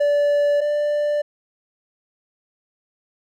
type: tone pair in turn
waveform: triangle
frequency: 580 / 589.8 Hz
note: D5 / D5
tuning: -22 / +7 cents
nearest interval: unison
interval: 29 cents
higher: second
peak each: -13 / -16 dBFS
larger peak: first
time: 0-0.61 / 0.61-1.22 s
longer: neither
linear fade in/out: 10 ms
effects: none